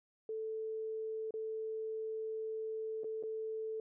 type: tone with dropouts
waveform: sine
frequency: 440 Hz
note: A4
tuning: in tune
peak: -37 dBFS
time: 0.29-3.8 s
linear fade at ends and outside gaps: 2 ms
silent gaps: 1.308-1.339 / 3.035-3.043 / 3.227-3.235 s
effects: none